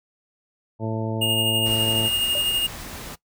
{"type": "harmonic tone", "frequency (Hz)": 111, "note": "A2", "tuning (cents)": 16, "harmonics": [1, 2, 3, 4, 5, 6, 8], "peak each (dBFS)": [-27, -30, -32, -33, -34, -35, -36], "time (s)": [0.79, 2.1], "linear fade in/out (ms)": 50}
{"type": "tone with tremolo", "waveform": "square", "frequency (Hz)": 2838, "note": "F7", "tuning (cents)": 27, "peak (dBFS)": -20, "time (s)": [1.21, 2.67], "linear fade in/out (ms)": 10, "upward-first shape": "sine", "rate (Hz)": 12, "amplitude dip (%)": 35}
{"type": "noise", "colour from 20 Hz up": "pink", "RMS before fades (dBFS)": -36, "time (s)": [1.65, 3.16], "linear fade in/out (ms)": 20}
{"type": "tone with exponential decay", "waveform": "sine", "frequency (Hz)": 587.3, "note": "D5", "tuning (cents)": 0, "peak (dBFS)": -25, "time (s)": [2.35, 2.48], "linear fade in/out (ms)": 2, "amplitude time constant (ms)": 27}
{"effects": ["noise-tail reverb RT60 0.1 s tail -19 dB re dry"]}